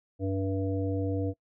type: harmonic tone with a mistuned harmonic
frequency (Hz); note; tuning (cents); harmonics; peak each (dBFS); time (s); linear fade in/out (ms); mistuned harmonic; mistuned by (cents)
96.6; G2; -25; 1 / 3 / 5 / 7; -30 / -31 / -34 / -41; 0.19-1.34; 50; 7; -21
effects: noise-tail reverb RT60 0.1 s tail -22 dB re dry